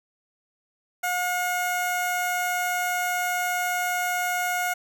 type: tone with notch filter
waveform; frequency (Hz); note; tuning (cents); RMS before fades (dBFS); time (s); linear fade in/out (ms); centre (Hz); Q
15% pulse; 719; F#5; -50; -26; 1.03-4.74; 10; 3300; 1.7
effects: none